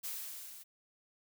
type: noise with level ramp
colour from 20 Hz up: blue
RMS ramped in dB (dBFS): -39 to -52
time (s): 0.03-0.64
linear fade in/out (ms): 20
effects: none